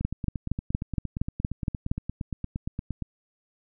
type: two click trains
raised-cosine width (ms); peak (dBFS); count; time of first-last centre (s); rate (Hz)
5; -12 / -18; 9 / 27; 0.05-1.915 / 0.01-3.023; 4.29 / 8.63
effects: none